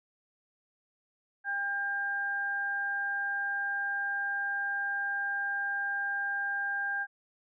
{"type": "tone pair together", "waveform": "sine", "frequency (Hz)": [800, 1600], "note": ["G5", "G6"], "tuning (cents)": [35, 35], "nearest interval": "octave", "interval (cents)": 1200, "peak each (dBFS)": [-38, -30], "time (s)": [1.44, 7.07], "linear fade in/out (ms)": 50, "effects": []}